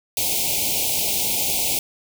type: band-stop noise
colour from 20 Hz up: white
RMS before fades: -22 dBFS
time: 0.17-1.79 s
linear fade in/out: 2 ms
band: 910 to 2200 Hz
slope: 96 dB/octave
effects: none